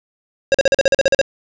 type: tone bursts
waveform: square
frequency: 544 Hz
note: C#5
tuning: 33 cents flat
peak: -10 dBFS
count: 11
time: 0.52-1.214 s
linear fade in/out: 0 ms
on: 24 ms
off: 43 ms
effects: resampled to 16000 Hz + 8-bit